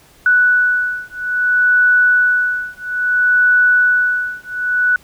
sine beating tone pair, 1480 / 1480.6 Hz, F#6 / F#6, 0 / +1 cents, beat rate 0.6 Hz, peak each -14 dBFS, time 0.26-4.96 s, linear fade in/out 2 ms, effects pink hiss -48 dBFS RMS until 5.03 s

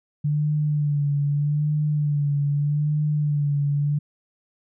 sine tone with vibrato, 146.9 Hz, D3, 1 cent sharp, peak -19 dBFS, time 0.24-3.99 s, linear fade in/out 10 ms, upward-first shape sine, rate 0.81 Hz, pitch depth 44 cents each way, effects none

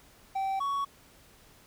triangle tone pair in turn, 775 / 1117.6 Hz, G5 / C#6, -20 / +14 cents, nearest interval tritone, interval 634 cents, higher second, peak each -26 dBFS, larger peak neither, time 0.35-0.6 / 0.6-0.85 s, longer neither, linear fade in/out 10 ms, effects pink hiss -58 dBFS RMS until 1.66 s

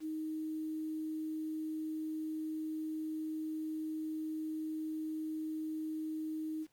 sine tone with quantisation, 312.7 Hz, D#4, 9 cents sharp, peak -36 dBFS, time 0-6.67 s, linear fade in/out 50 ms, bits 10, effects pink hiss -75 dBFS RMS until 6.72 s

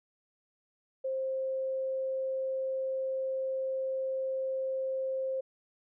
sine tone, 528 Hz, C5, 16 cents sharp, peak -30 dBFS, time 1.04-5.41 s, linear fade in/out 10 ms, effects none

